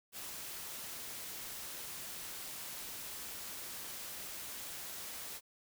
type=noise; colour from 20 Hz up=white; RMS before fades=-45 dBFS; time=0.12-5.41 s; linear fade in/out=50 ms; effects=none